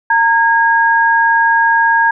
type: tone pair together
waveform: sine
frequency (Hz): 918.7 / 1637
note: A#5 / G#6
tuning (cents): -25 / -25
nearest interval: minor seventh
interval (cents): 1000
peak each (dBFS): -11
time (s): 0.1-2.11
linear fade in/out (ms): 5
effects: none